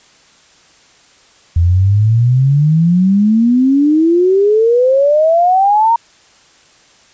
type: exponential sweep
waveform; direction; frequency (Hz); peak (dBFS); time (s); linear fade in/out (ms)
sine; up; 82.4 to 940; -7; 1.56-5.96; 5
effects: white hiss -47 dBFS RMS until 7.13 s + resampled to 16000 Hz